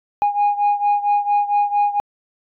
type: beating tone pair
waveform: sine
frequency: 820 / 824.4 Hz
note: G#5 / G#5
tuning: -22 / -13 cents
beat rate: 4.4 Hz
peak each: -15 / -18 dBFS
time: 0.22-2 s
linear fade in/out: 0 ms
effects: tanh soft clip ceiling -11 dBFS